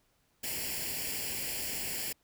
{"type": "noise with comb filter", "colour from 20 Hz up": "white", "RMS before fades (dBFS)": -36, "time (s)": [0.43, 2.13], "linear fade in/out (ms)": 10, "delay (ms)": 0.4, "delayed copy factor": 0.75, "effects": ["pink hiss -72 dBFS RMS until 2.23 s"]}